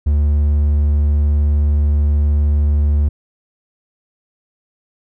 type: tone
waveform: triangle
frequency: 73.42 Hz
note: D2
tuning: in tune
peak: -9 dBFS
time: 0.06-3.09 s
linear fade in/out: 10 ms
effects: none

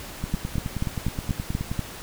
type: two click trains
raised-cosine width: 5 ms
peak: -15 / -12 dBFS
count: 15 / 7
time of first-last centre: 0.24-1.715 / 0.34-1.793 s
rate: 9.49 / 4.13 Hz
effects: pink hiss -39 dBFS RMS until 2.02 s

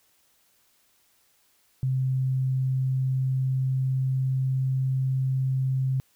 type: tone with pitch glide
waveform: sine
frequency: 130.81 to 131.8 Hz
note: C3 to C3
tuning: 0 to +13 cents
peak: -22 dBFS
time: 1.83-6 s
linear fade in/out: 0 ms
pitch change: +13 cents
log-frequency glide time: 2.06-5.03 s
effects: white hiss -65 dBFS RMS until 6.15 s

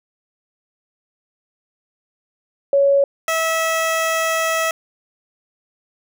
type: tone pair in turn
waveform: sine / 15% pulse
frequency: 558 / 649.6 Hz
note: C#5 / E5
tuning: +11 / -26 cents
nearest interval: minor third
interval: 263 cents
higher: second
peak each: -11 dBFS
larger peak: neither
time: 2.73-3.04 / 3.28-4.71 s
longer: second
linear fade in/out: 2 ms
effects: none

